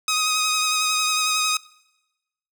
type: tone with vibrato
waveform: 10% pulse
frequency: 1256 Hz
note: D#6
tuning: 16 cents sharp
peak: -11 dBFS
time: 0.08-1.57 s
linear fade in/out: 2 ms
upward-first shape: triangle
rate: 11 Hz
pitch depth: 26 cents each way
effects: noise-tail reverb RT60 1.0 s tail -23 dB re dry